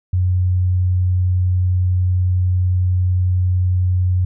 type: tone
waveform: sine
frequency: 91.1 Hz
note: F#2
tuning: 26 cents flat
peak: -13 dBFS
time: 0.13-4.25 s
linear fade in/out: 5 ms
effects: none